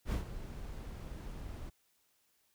brown noise with ADSR envelope, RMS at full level -32 dBFS, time 0.05-1.7 s, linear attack 69 ms, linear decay 120 ms, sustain -12 dB, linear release 14 ms, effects white hiss -74 dBFS RMS until 2.54 s

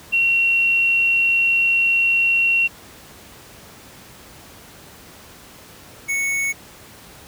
sine / square tone pair in turn, 2735 / 2213 Hz, F7 / C#7, -37 / -3 cents, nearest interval major third, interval 366 cents, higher first, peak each -14 / -20 dBFS, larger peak first, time 0.12-2.68 / 6.08-6.53 s, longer first, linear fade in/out 20 ms, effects pink hiss -43 dBFS RMS until 7.27 s + high-pass 60 Hz 12 dB/octave

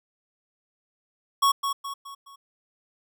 square tone with echo, 1108.7 Hz, C#6, in tune, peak -18 dBFS, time 1.42-1.52 s, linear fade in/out 10 ms, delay 210 ms, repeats 4, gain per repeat -7 dB, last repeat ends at 2.36 s, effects none

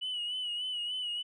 sine tone with vibrato, 2948 Hz, F#7, 7 cents flat, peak -31 dBFS, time 0.01-1.23 s, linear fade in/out 20 ms, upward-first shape sine, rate 3.4 Hz, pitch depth 51 cents each way, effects tanh soft clip ceiling -30 dBFS

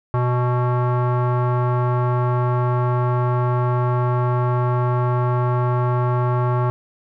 square tone with low-pass filter, 123.47 Hz, B2, in tune, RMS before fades -19 dBFS, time 0.14-6.7 s, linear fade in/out 0 ms, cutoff 1100 Hz, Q 2.9, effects none

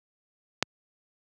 click, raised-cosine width 0.2 ms, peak -4 dBFS, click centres 0.626 s, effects high-pass 100 Hz 12 dB/octave

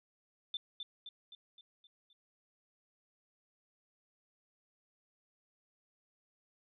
sine tone with echo, 3545 Hz, A7, 12 cents sharp, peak -35 dBFS, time 0.54-0.57 s, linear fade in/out 2 ms, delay 260 ms, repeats 6, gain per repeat -5 dB, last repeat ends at 2.13 s, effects none

